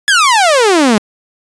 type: exponential sweep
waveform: sawtooth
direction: down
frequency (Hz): 1734 to 200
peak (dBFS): -3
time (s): 0.08-0.98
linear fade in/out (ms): 0
effects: resampled to 22050 Hz